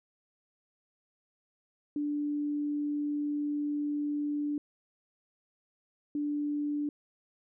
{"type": "tone bursts at uneven times", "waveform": "sine", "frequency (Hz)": 293.2, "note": "D4", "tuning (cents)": -3, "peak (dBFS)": -29, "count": 2, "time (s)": [[1.96, 4.58], [6.15, 6.89]], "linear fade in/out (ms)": 2, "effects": []}